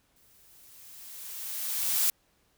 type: noise with exponential growth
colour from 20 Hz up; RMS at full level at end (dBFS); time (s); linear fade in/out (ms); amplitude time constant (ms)
blue; -24; 0.16-2.1; 1; 420
effects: pink hiss -69 dBFS RMS until 2.57 s